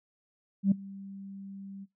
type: tone with ADSR envelope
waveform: sine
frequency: 196 Hz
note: G3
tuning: in tune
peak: -17 dBFS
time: 0.63-1.86 s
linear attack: 86 ms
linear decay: 6 ms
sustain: -24 dB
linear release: 30 ms
effects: noise-tail reverb RT60 0.2 s tail -21 dB re dry + tanh soft clip ceiling -15 dBFS